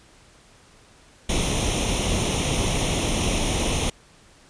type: noise with comb filter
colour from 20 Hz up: pink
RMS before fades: -23 dBFS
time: 1.29-3.9 s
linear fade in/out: 5 ms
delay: 0.32 ms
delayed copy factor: +0.7
effects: pink hiss -53 dBFS RMS until 4.49 s + resampled to 22050 Hz